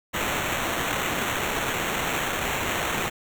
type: noise with sample-and-hold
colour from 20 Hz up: blue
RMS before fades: -27 dBFS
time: 0.13-3.1 s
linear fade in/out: 20 ms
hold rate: 4900 Hz
effects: none